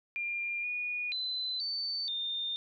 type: tone with pitch steps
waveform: sine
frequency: 2398 / 2453 / 4032 / 4541 / 3623 Hz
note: D7 / D#7 / B7 / C#8 / A7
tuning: +36 / -25 / +35 / +41 / +50 cents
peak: -32 dBFS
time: 0.16-2.56 s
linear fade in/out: 0 ms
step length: 480 ms
effects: none